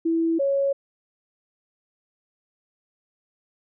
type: tone pair in turn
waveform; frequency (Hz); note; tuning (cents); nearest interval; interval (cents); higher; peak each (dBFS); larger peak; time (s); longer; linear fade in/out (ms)
sine; 329.3 / 553.8; E4 / C#5; -2 / -2; major sixth; 900; second; -19; neither; 0.05-0.39 / 0.39-0.73; neither; 10
effects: none